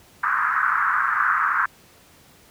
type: band-pass noise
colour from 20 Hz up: white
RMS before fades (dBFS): -21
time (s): 0.23-1.66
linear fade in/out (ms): 5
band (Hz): 1100 to 1600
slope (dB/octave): 48
effects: pink hiss -52 dBFS RMS until 2.5 s + high-pass 60 Hz 12 dB/octave